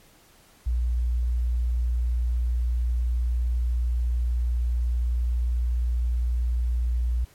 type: tone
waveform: sine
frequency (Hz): 59.9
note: A#1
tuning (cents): +48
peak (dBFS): -21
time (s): 0.66-7.25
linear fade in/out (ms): 10
effects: pink hiss -56 dBFS RMS until 7.34 s + MP3 64 kbps